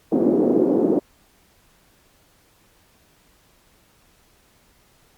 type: band-pass noise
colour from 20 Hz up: white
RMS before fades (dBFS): -18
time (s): 0.12-0.99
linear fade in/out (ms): 2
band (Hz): 240 to 410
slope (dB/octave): 24
effects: pink hiss -58 dBFS RMS until 5.17 s + Opus 48 kbps